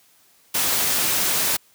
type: noise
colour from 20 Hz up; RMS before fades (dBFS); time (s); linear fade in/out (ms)
white; -21; 0.54-1.57; 10
effects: white hiss -57 dBFS RMS until 1.74 s + high-pass 80 Hz 12 dB/octave